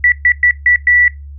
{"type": "tone bursts at uneven times", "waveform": "sine", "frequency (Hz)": 1958, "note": "B6", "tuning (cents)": -15, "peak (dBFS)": -6, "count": 5, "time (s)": [[0.04, 0.12], [0.25, 0.32], [0.43, 0.51], [0.66, 0.76], [0.87, 1.08]], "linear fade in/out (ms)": 2, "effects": ["noise-tail reverb RT60 0.2 s tail -20 dB re dry", "added 71 Hz sine -28 dBFS peak until 1.38 s"]}